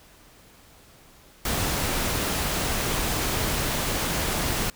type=noise; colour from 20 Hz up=pink; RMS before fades=-26 dBFS; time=1.45-4.7 s; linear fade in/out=2 ms; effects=pink hiss -53 dBFS RMS until 4.75 s